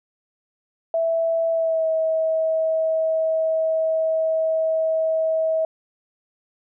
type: tone with pitch glide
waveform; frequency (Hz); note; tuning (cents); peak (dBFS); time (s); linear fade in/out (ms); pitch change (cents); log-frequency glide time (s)
sine; 659 to 641.7; E5 to E5; -1 to -47; -18; 0.94-5.65; 2; -46; 1.51-1.88
effects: none